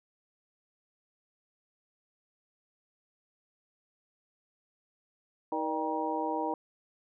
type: harmonic tone with a mistuned harmonic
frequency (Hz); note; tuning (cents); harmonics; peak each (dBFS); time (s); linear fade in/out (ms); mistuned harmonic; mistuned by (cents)
158.1; D#3; +28; 2 / 3 / 4 / 5 / 6; -35 / -37 / -38 / -36 / -34; 5.52-6.54; 2; 4; -87
effects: none